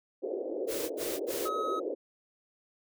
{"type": "band-pass noise", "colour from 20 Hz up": "white", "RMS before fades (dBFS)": -35, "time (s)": [0.22, 1.95], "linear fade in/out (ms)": 20, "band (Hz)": [320, 550], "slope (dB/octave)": 48}
{"type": "noise bursts", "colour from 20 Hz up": "white", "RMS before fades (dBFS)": -38, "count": 3, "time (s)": [0.67, 1.496], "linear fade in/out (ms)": 50, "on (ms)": 230, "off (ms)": 68}
{"type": "tone", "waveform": "triangle", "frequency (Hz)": 1274, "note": "D#6", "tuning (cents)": 41, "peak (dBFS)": -30, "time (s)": [1.45, 1.8], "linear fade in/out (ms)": 10}
{"effects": []}